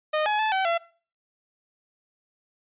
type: tone with pitch steps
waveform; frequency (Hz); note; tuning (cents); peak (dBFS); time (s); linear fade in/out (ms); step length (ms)
sawtooth; 615 / 844 / 869 / 764 / 677; D#5 / G#5 / A5 / G5 / E5; -20 / +28 / -22 / -45 / +46; -18; 0.13-0.78; 10; 130
effects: noise-tail reverb RT60 0.4 s tail -20 dB re dry + resampled to 8000 Hz